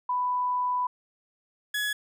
sine / 30% pulse tone pair in turn, 993 / 1687.2 Hz, B5 / G#6, +9 / +27 cents, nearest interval major sixth, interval 918 cents, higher second, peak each -24 dBFS, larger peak neither, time 0.09-0.87 / 1.74-1.93 s, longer first, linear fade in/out 5 ms, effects none

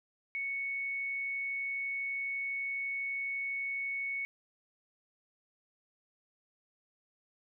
sine tone, 2217 Hz, C#7, in tune, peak -33 dBFS, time 0.35-4.25 s, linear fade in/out 0 ms, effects none

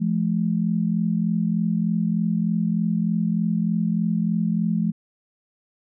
sine tone pair together, 171.7 / 215 Hz, F3 / A3, -29 / -40 cents, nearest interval major third, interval 389 cents, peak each -22 dBFS, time 0-4.92 s, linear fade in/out 20 ms, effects none

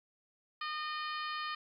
harmonic tone, 611 Hz, D#5, 32 cents flat, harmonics 2 / 3 / 4 / 5 / 6 / 7 / 8, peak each -38 / -43 / -47 / -46 / -52 / -48 / -52 dBFS, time 0.61-1.55 s, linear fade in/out 5 ms, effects 12-bit

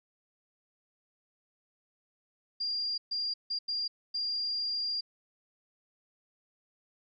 sine tone bursts at uneven times, 4791 Hz, D8, 34 cents sharp, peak -30 dBFS, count 5, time 2.6-2.98 / 3.11-3.34 / 3.5-3.59 / 3.68-3.88 / 4.14-5.01 s, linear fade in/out 10 ms, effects none

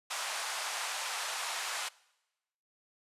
pink band-pass noise, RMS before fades -37 dBFS, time 0.1-1.89 s, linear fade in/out 10 ms, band 750 to 10000 Hz, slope 24 dB/octave, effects noise-tail reverb RT60 1.0 s tail -23 dB re dry + resampled to 32000 Hz

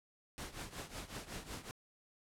pink noise with tremolo, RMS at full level -43 dBFS, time 0.38-1.71 s, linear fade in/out 0 ms, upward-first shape triangle, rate 5.4 Hz, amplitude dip 85%, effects low-pass 11000 Hz 12 dB/octave

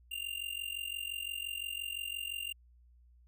square tone with amplitude modulation, 2794 Hz, F7, in tune, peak -34 dBFS, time 0.11-2.53 s, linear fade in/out 10 ms, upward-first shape sine, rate 45.8 Hz, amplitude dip 85%, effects added 60 Hz sine -59 dBFS peak until 3.27 s

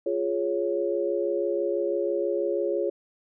sine chord, Db major, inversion first, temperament equal, 349.2 / 415.3 / 554.4 Hz, F4 / Ab4 / Db5, 0 / 0 / 0 cents, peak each -28 dBFS, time 0.06-2.9 s, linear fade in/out 5 ms, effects none

